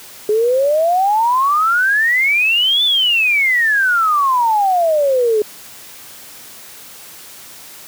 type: exponential two-way sweep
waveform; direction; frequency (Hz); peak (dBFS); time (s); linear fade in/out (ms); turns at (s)
sine; up then down; 414.6 to 3556 to 414.6; -11; 0.29-5.42; 2; 2.84
effects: white hiss -37 dBFS RMS until 7.87 s + high-pass 80 Hz 12 dB/octave